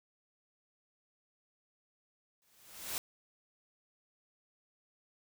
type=noise with exponential growth; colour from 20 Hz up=white; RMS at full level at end=-35 dBFS; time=2.42-2.98 s; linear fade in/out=0 ms; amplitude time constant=120 ms; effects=none